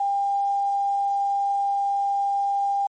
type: tone with quantisation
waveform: sine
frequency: 799 Hz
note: G5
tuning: 33 cents sharp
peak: -20 dBFS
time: 0-2.87 s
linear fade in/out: 5 ms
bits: 8
effects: MP3 32 kbps